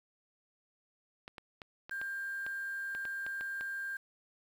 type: clicks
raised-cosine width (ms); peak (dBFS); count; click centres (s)
0.3; -29; 11; 1.279 / 1.382 / 1.618 / 1.895 / 2.015 / 2.465 / 2.95 / 3.053 / 3.265 / 3.41 / 3.61
type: tone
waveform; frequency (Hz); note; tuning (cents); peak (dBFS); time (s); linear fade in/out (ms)
sine; 1593; G6; +27; -36; 1.91-3.97; 5
effects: 9-bit